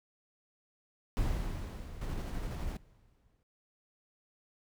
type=noise with exponential decay; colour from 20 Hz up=brown; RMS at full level=-31 dBFS; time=1.17-3.43 s; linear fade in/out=0 ms; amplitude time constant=490 ms
type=noise with tremolo; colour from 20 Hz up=brown; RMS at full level=-36 dBFS; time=2.01-2.77 s; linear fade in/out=5 ms; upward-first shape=square; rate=12 Hz; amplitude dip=25%
effects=noise-tail reverb RT60 0.1 s tail -23 dB re dry